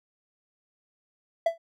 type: tone with exponential decay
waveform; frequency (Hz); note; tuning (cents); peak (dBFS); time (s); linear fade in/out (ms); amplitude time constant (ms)
triangle; 666; E5; +18; -15; 1.46-1.58; 5; 25
effects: none